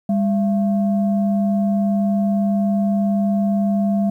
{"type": "tone pair together", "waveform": "sine", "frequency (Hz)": [201.3, 677], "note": ["G3", "E5"], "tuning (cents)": [46, 46], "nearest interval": "octave + major sixth", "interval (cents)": 2100, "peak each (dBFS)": [-15, -24], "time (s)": [0.09, 4.1], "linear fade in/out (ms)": 5, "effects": ["tanh soft clip ceiling -8 dBFS", "9-bit"]}